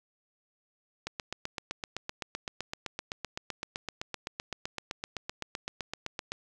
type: click train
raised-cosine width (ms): 0.2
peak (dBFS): -17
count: 42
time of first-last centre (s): 1.07-6.32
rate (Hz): 7.81
effects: none